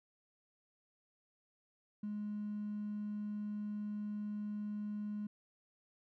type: tone with hard clipping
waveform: triangle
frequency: 208.8 Hz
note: G#3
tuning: 10 cents sharp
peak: -38 dBFS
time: 2.03-5.27 s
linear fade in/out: 5 ms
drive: 3 dB
effects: none